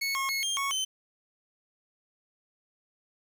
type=tone with pitch steps; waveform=25% pulse; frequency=2203 / 1085 / 2178 / 3201 / 1107 / 3073 Hz; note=C#7 / C#6 / C#7 / G7 / C#6 / G7; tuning=-11 / -37 / -31 / +36 / -3 / -35 cents; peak=-24 dBFS; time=0.01-0.85 s; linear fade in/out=10 ms; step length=140 ms; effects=10-bit